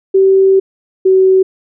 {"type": "tone pair in turn", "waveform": "sine", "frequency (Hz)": [385, 378.2], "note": ["G4", "F#4"], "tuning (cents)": [-31, 38], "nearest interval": "unison", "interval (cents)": 31, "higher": "first", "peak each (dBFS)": -5, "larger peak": "neither", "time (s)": [[0.14, 0.6], [1.05, 1.43]], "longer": "first", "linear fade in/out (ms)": 10, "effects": []}